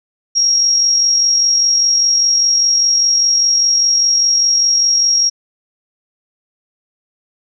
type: tone with amplitude modulation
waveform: sine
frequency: 5600 Hz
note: F8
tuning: 4 cents sharp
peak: -8 dBFS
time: 0.35-5.3 s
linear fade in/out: 20 ms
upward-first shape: sine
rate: 45 Hz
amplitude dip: 35%
effects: none